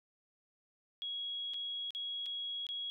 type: tone with dropouts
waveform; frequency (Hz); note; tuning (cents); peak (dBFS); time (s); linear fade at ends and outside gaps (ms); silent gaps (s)
sine; 3319; G#7; -2; -37; 1.02-2.9; 0; 1.536-1.542 / 1.906-1.949 / 2.259-2.263 / 2.667-2.689
effects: none